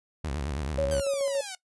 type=tone with vibrato; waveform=sawtooth; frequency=71.8 Hz; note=D2; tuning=39 cents flat; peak=-26 dBFS; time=0.24-1.01 s; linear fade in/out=5 ms; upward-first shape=sine; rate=9.2 Hz; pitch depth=190 cents each way
type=tone with tremolo; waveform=sine; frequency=554.4 Hz; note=C#5; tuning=in tune; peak=-23 dBFS; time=0.78-1.41 s; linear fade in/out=5 ms; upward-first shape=square; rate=7 Hz; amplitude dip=35%
type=exponential sweep; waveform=5% pulse; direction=down; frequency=1598 to 729 Hz; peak=-24 dBFS; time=0.91-1.55 s; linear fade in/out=2 ms
effects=noise-tail reverb RT60 0.1 s tail -19 dB re dry + resampled to 24000 Hz